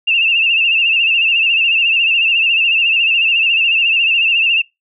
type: tone with vibrato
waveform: sine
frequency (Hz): 2706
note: E7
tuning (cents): +45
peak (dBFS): -10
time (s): 0.07-4.62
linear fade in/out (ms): 10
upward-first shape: sine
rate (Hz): 14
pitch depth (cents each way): 74
effects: noise-tail reverb RT60 0.2 s tail -25 dB re dry